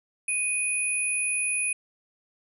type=tone pair together; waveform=sine; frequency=2485 / 9940 Hz; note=D#7 / D#9; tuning=-3 / -3 cents; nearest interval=2 octaves; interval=2400 cents; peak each=-27 dBFS; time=0.28-1.73 s; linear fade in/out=5 ms; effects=none